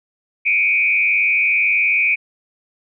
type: tone with frequency modulation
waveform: sine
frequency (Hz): 2372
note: D7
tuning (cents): +17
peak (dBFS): -13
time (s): 0.45-2.16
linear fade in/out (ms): 20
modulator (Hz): 98.4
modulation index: 1.4
effects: none